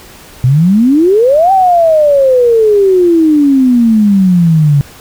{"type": "exponential two-way sweep", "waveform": "sine", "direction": "up then down", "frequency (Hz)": [121, 784, 139.5], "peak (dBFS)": -4, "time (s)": [0.44, 4.81], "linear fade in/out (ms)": 0, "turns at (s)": 1.52, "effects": ["pink hiss -35 dBFS RMS until 5 s"]}